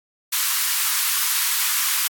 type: high-pass noise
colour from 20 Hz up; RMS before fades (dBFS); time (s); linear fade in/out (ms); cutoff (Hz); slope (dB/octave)
white; -21; 0.32-2.08; 10; 970; 48
effects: AAC 64 kbps